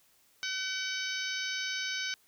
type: harmonic tone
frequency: 759 Hz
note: F#5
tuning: 44 cents sharp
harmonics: 2 / 3 / 4 / 5 / 6 / 7 / 8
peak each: -37 / -39 / -40 / -41 / -42 / -42 / -43 dBFS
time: 0.43-2.14 s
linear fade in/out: 0 ms
effects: white hiss -66 dBFS RMS until 2.27 s